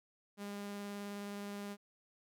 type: tone with vibrato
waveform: sawtooth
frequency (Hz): 202.8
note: G#3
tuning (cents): -41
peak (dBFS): -38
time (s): 0.37-1.77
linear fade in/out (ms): 50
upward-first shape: sine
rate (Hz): 19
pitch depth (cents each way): 9
effects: none